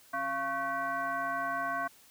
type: tone with frequency modulation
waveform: sine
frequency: 1106 Hz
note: C#6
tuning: 4 cents flat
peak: -30 dBFS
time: 0.13-1.88 s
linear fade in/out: 10 ms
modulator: 417 Hz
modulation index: 1.3
effects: white hiss -59 dBFS RMS until 2.1 s